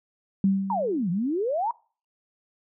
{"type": "tone with exponential decay", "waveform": "sine", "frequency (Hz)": 194.3, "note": "G3", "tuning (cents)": -15, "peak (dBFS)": -16, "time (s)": [0.44, 1.18], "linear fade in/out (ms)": 2, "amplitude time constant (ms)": 160}
{"type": "exponential two-way sweep", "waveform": "sine", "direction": "down then up", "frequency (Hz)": [981, 164.81, 981], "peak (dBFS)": -23, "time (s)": [0.7, 1.71], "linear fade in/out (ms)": 2, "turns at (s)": 1.1}
{"effects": ["noise-tail reverb RT60 0.4 s tail -24 dB re dry"]}